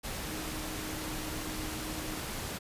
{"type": "tone in noise", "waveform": "sine", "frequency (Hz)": 311, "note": "D#4", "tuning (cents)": -1, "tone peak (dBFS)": -42, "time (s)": [0.26, 2.2], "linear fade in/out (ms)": 20, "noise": "pink", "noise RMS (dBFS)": -38, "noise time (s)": [0.03, 2.59], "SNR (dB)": -7, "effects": ["resampled to 32000 Hz"]}